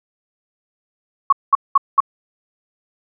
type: tone bursts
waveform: sine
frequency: 1108.7 Hz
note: C#6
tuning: in tune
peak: -7 dBFS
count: 4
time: 1.3-2.004 s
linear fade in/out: 5 ms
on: 26 ms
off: 200 ms
effects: none